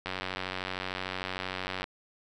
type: click train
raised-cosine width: 0.3 ms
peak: -17 dBFS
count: 167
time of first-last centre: 0.06-1.841 s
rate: 93.2 Hz
effects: none